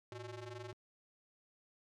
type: ring-modulated tone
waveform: sawtooth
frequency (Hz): 241.6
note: B3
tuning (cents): -38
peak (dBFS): -38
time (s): 0.12-0.73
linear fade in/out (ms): 0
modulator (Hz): 132
effects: low-pass 6000 Hz 12 dB/octave + MP3 96 kbps